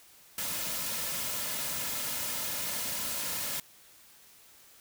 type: noise with comb filter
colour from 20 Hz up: white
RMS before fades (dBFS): -34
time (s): 0.38-3.6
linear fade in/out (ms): 2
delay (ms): 2.6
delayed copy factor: -0.5
effects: white hiss -57 dBFS RMS until 4.8 s